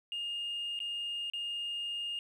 sine tone with dropouts, 2833 Hz, F7, 24 cents sharp, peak -33 dBFS, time 0.12-2.19 s, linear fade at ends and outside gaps 1 ms, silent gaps 0.791-0.802 / 1.3-1.335 s, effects tanh soft clip ceiling -31 dBFS + 11-bit

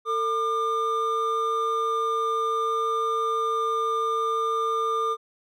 triangle tone pair together, 449.9 / 1201 Hz, A4 / D6, +39 / +38 cents, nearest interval octave + perfect fourth, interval 1699 cents, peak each -26 / -22 dBFS, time 0.05-5.17 s, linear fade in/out 50 ms, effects none

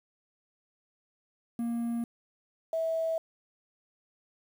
triangle / sine tone pair in turn, 234.2 / 651.4 Hz, A#3 / E5, +8 / -21 cents, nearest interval octave + tritone, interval 1771 cents, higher second, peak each -27 dBFS, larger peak neither, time 1.59-2.04 / 2.73-3.18 s, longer neither, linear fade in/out 2 ms, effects 9-bit

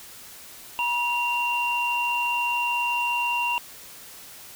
sine tone pair together, 962 / 2767 Hz, B5 / F7, -46 / -17 cents, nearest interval octave + tritone, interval 1829 cents, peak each -25 dBFS, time 0.79-3.58 s, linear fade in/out 0 ms, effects white hiss -44 dBFS RMS until 4.55 s

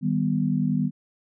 sine chord, Eb augmented, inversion none, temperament equal, 155.56 / 196 / 246.9 Hz, Eb3 / G3 / B3, 0 / 0 / 0 cents, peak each -25 dBFS, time 0.01-0.91 s, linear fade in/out 50 ms, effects none

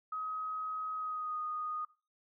sine tone with pitch glide, 1266 to 1237.1 Hz, D#6 to D#6, +30 to -10 cents, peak -35 dBFS, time 0.12-1.85 s, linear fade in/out 5 ms, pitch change -40 cents, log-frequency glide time 0.95-1.39 s, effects noise-tail reverb RT60 0.3 s tail -18 dB re dry

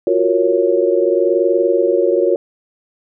sine chord, Gb major seventh, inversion third, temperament equal, 349.2 / 370 / 466.2 / 554.4 Hz, F4 / Gb4 / Bb4 / Db5, 0 / 0 / 0 / 0 cents, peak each -17 dBFS, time 0.07-2.36 s, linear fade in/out 2 ms, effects none

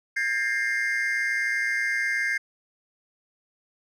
triangle tone cluster, 1604 / 1723 / 1836 / 2108 Hz, G6 / A6 / A#6 / C7, +39 / -37 / -27 / +12 cents, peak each -26 / -31 / -31 / -25 dBFS, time 0.16-2.38 s, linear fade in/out 10 ms, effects resampled to 32000 Hz

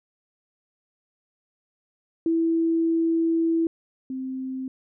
sine tone pair in turn, 329.3 / 261.4 Hz, E4 / C4, -2 / -1 cents, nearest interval major third, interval 399 cents, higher first, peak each -19 / -28 dBFS, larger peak first, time 2.26-3.67 / 4.1-4.68 s, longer first, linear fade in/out 2 ms, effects none

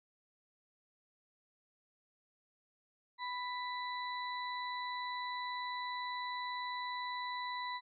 harmonic tone, 991 Hz, B5, 6 cents sharp, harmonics 1 / 2 / 4, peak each -39 / -44 / -46 dBFS, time 3.18-7.81 s, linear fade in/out 50 ms, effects none

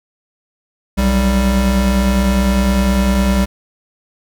square tone pair together, 62.04 / 196 Hz, B1 / G3, +9 / 0 cents, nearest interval octave + minor sixth, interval 1991 cents, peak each -15 dBFS, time 0.97-3.46 s, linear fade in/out 20 ms, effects none

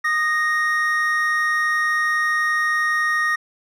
triangle tone pair together, 1232.7 / 1864.7 Hz, D#6 / A#6, -17 / 0 cents, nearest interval perfect fifth, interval 717 cents, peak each -21 / -17 dBFS, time 0.04-3.36 s, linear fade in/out 10 ms, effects resampled to 32000 Hz

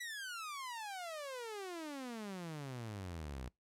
sawtooth exponential sweep, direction down, 1983 to 59.6 Hz, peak -39 dBFS, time 0-3.49 s, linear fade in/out 10 ms, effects noise-tail reverb RT60 0.2 s tail -25 dB re dry + low-pass 12000 Hz 12 dB/octave

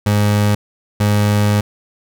30% pulse tone pair in turn, 103.83 / 103.83 Hz, G#2 / G#2, 0 / 0 cents, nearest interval unison, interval 0 cents, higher neither, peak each -9 dBFS, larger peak neither, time 0.06-0.55 / 1-1.61 s, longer second, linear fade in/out 5 ms, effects none

